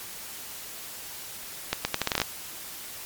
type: accelerating click train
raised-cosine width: 0.2 ms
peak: -6 dBFS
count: 10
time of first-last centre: 1.73-2.217 s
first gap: 120 ms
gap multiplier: 0.78
effects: white hiss -40 dBFS RMS until 3.05 s + MP3 96 kbps